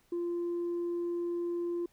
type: tone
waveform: sine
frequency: 345.9 Hz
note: F4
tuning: 17 cents flat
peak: -29 dBFS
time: 0.12-1.86 s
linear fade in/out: 5 ms
effects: tanh soft clip ceiling -29 dBFS + pink hiss -69 dBFS RMS until 1.92 s